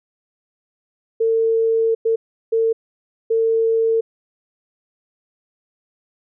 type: tone bursts at uneven times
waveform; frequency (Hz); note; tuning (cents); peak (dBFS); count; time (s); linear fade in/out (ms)
sine; 451.4; A4; +44; -14; 4; 1.2-1.95 / 2.05-2.16 / 2.52-2.73 / 3.3-4.01; 10
effects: none